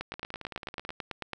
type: two click trains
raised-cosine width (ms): 0.3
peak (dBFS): -23 / -18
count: 15 / 13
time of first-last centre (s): 0.14-0.905 / 0.01-1.333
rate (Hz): 18.3 / 9.07
effects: none